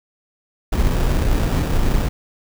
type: noise with sample-and-hold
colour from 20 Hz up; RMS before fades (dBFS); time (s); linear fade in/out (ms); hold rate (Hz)
brown; -17; 0.72-2.09; 10; 2100
effects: none